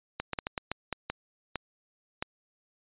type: clicks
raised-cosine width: 0.3 ms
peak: -15 dBFS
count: 10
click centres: 0.2 / 0.333 / 0.388 / 0.469 / 0.578 / 0.716 / 0.927 / 1.1 / 1.557 / 2.225 s
effects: resampled to 8000 Hz